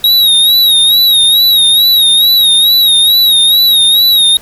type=tone with vibrato; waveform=square; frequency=3800 Hz; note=A#7; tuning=33 cents sharp; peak=-5 dBFS; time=0.04-4.37 s; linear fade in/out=2 ms; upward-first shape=sine; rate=2.3 Hz; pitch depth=76 cents each way; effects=pink hiss -36 dBFS RMS until 4.41 s